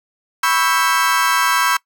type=chord; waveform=35% pulse; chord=C# half-diminished seventh; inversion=third; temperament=equal with one note detuned; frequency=987.8 / 1108.7 / 1318.5 / 1588 Hz; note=B5 / C#6 / E6 / G6; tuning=0 / 0 / 0 / +22 cents; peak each=-18 dBFS; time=0.43-1.77 s; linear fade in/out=5 ms; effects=noise-tail reverb RT60 0.1 s tail -23 dB re dry